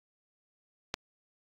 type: click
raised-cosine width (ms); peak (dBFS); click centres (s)
0.2; -13; 0.941
effects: AAC 64 kbps